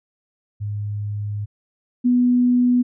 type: tone pair in turn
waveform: sine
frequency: 103.6 / 246.4 Hz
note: G#2 / B3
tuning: -4 / -4 cents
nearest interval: octave + minor third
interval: 1500 cents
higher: second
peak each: -23 / -13 dBFS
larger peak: second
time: 0.6-1.46 / 2.04-2.83 s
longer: first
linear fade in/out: 20 ms
effects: none